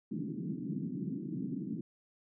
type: band-pass noise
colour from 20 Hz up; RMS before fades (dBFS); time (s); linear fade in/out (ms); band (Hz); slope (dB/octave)
pink; -38; 0.11-1.81; 2; 150 to 320; 48
effects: none